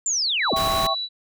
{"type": "linear sweep", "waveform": "sine", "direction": "down", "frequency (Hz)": [7400, 128.9], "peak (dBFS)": -20, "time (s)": [0.06, 0.54], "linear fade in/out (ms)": 2}
{"type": "tone with tremolo", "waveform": "sine", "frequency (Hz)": 3940, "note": "B7", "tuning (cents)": -5, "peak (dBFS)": -24, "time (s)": [0.39, 1.09], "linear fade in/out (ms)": 50, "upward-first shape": "triangle", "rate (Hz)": 2.3, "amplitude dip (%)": 30}
{"type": "chord", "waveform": "sine", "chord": "C# diminished", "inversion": "first", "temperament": "equal", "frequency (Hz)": [659.3, 784, 1108.7], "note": ["E5", "G5", "C#6"], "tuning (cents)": [0, 0, 0], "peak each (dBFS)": [-26, -28, -23], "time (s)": [0.52, 0.95], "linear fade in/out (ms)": 20}
{"type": "noise", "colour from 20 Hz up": "pink", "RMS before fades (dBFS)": -28, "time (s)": [0.56, 0.87], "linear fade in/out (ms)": 5}
{"effects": []}